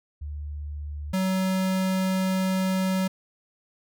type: tone pair in turn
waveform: sine / square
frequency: 73.7 / 188.25 Hz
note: D2 / F#3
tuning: +7 / +30 cents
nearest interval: octave + major third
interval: 1623 cents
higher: second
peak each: -31 / -23 dBFS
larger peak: second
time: 0.21-1.13 / 1.13-3.08 s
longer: second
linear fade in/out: 10 ms
effects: none